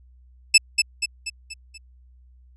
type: tone with echo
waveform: 20% pulse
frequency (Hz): 2626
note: E7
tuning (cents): -7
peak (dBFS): -4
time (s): 0.54-0.58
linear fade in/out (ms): 10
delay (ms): 240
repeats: 5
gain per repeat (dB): -6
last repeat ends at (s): 1.78
effects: added 62 Hz sine -49 dBFS peak until 2.56 s + resampled to 24000 Hz